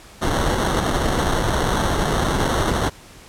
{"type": "noise with sample-and-hold", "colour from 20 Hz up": "pink", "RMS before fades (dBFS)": -20, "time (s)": [0.21, 2.9], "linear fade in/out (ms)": 20, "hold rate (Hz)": 2450, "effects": ["pink hiss -44 dBFS RMS until 3.28 s", "low-pass 11000 Hz 12 dB/octave"]}